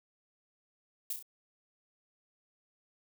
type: noise with echo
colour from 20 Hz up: violet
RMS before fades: -35 dBFS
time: 1.1-1.13 s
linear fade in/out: 2 ms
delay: 32 ms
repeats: 3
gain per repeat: -5 dB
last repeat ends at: 1.226 s
effects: none